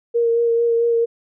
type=tone with vibrato; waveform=sine; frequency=466.2 Hz; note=A#4; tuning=in tune; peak=-14 dBFS; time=0.14-1.06 s; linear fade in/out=20 ms; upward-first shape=sine; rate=4.5 Hz; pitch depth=17 cents each way; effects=none